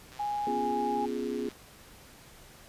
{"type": "click train", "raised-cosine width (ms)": 0.2, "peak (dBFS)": -33, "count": 181, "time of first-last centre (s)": [0.12, 1.515], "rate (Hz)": 129}
{"type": "tone", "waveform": "sine", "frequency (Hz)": 827, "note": "G#5", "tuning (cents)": -8, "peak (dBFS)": -29, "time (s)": [0.19, 1.06], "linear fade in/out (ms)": 10}
{"type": "chord", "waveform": "sine", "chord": "C# dominant seventh", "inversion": "third", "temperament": "equal", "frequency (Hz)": [246.9, 277.2, 349.2, 415.3], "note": ["B3", "C#4", "E#4", "G#4"], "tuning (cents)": [0, 0, 0, 0], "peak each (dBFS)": [-35, -38, -37, -34], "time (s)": [0.47, 1.49], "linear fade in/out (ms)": 2}
{"effects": ["pink hiss -53 dBFS RMS until 2.68 s", "resampled to 32000 Hz"]}